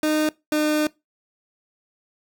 30% pulse tone pair in turn, 307.2 / 303.7 Hz, D#4 / D#4, -22 / -42 cents, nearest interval unison, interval 20 cents, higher first, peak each -16 dBFS, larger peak neither, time 0.03-0.29 / 0.52-0.87 s, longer second, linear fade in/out 2 ms, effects noise-tail reverb RT60 0.2 s tail -21 dB re dry

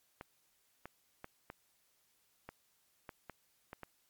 clicks, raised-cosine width 0.5 ms, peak -30 dBFS, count 9, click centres 0.211 / 0.856 / 1.244 / 1.501 / 2.49 / 3.092 / 3.297 / 3.731 / 3.833 s, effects white hiss -74 dBFS RMS until 4.09 s + MP3 96 kbps

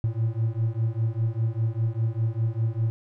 triangle beating tone pair, 110.4 / 115.4 Hz, A2 / A#2, +6 / -17 cents, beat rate 5 Hz, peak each -24 dBFS, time 0.04-2.9 s, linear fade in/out 0 ms, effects none

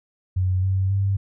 sine tone with pitch steps, 92.5 / 95.32 / 98.23 Hz, F#2 / G2 / G2, 0 / -48 / +4 cents, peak -18 dBFS, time 0.36-1.17 s, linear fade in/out 10 ms, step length 270 ms, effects none

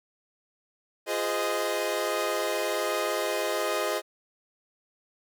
sawtooth chord, F minor seventh, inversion none, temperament equal with one note detuned, 349.2 / 415.3 / 514.3 / 622.3 Hz, F4 / Ab4 / C5 / Eb5, 0 / 0 / -30 / 0 cents, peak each -31 / -28 / -29 / -26 dBFS, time 1.06-4.02 s, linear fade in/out 50 ms, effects none

